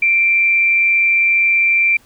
sine tone with amplitude modulation, 2355 Hz, D7, 4 cents sharp, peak -9 dBFS, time 0.02-1.97 s, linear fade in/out 5 ms, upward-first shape sine, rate 188 Hz, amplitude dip 30%, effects pink hiss -51 dBFS RMS until 2.05 s

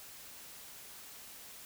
silence, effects white hiss -51 dBFS RMS until 1.65 s

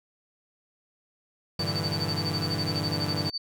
sawtooth chord, E half-diminished seventh, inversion first, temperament equal, 98 / 116.54 / 146.83 / 164.81 Hz, G2 / Bb2 / D3 / E3, 0 / 0 / 0 / 0 cents, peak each -29 / -34 / -29 / -29 dBFS, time 1.59-3.3 s, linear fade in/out 5 ms
sine tone with tremolo, 4574 Hz, D8, 47 cents flat, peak -27 dBFS, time 1.59-3.38 s, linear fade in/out 5 ms, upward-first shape sine, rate 12 Hz, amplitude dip 95%
effects none

